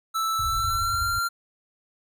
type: tone with pitch glide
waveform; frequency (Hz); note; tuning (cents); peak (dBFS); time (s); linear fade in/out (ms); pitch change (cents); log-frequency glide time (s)
square; 1318.5 to 1380.9; E6 to F6; 0 to -20; -24; 0.14-1.29; 20; +80; 0.43-1.04
type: low-pass noise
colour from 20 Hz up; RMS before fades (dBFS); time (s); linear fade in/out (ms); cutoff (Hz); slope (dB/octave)
white; -33; 0.39-1.19; 5; 110; 96
effects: none